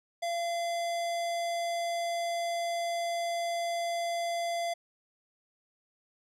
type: tone with notch filter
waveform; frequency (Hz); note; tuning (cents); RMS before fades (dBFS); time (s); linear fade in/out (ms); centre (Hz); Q
square; 684; F5; -36; -32; 0.22-4.74; 10; 1400; 1.5
effects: low-pass 9000 Hz 12 dB/octave